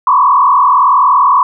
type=tone with frequency modulation; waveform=sine; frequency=1066 Hz; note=C6; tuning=32 cents sharp; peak=-5 dBFS; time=0.07-1.43 s; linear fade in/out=2 ms; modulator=41.1 Hz; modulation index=2.3; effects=none